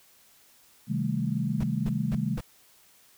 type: chord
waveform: sine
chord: A half-diminished seventh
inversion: first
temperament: just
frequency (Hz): 132 / 158.4 / 198 / 220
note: C3 / Eb3 / G3 / A3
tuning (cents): +16 / +31 / +18 / 0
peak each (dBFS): -31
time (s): 0.87-2.39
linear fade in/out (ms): 50
type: noise bursts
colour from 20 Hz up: brown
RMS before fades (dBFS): -32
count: 4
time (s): 1.6-2.408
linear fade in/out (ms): 5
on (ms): 37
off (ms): 220
effects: white hiss -59 dBFS RMS until 3.17 s